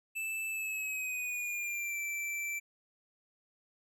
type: tone with pitch glide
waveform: square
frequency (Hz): 2637 to 2336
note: E7 to D7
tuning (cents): 0 to -10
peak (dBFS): -35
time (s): 0.15-2.6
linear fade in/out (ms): 20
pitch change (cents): -210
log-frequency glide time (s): 0.49-1.99
effects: none